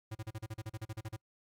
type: tone bursts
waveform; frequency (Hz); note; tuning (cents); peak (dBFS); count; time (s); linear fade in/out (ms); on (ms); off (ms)
square; 109.4; A2; -9; -39; 14; 0.11-1.166; 10; 42; 36
effects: noise-tail reverb RT60 0.1 s tail -26 dB re dry + AAC 64 kbps